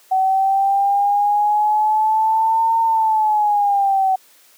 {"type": "linear two-way sweep", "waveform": "sine", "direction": "up then down", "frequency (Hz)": [755, 911, 755], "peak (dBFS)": -13, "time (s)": [0.11, 4.16], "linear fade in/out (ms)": 10, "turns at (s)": 2.8, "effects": ["white hiss -51 dBFS RMS until 4.57 s", "high-pass 300 Hz 12 dB/octave"]}